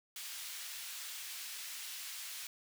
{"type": "high-pass noise", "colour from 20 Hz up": "pink", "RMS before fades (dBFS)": -45, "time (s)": [0.16, 2.47], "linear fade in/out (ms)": 2, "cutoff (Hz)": 2500, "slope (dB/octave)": 12, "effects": []}